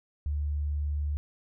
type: tone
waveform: sine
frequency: 73.42 Hz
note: D2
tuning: in tune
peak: -27 dBFS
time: 0.26-1.17 s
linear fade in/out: 0 ms
effects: none